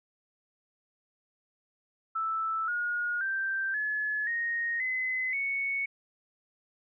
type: tone with pitch steps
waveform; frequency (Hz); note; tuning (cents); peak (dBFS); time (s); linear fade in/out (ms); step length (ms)
sine; 1318.5 / 1437.8 / 1568 / 1709.9 / 1864.6 / 2033 / 2217; E6 / F6 / G6 / A6 / A#6 / B6 / C#7; 0 / +50 / 0 / -50 / 0 / +50 / 0; -28; 2.15-5.86; 10; 530
effects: none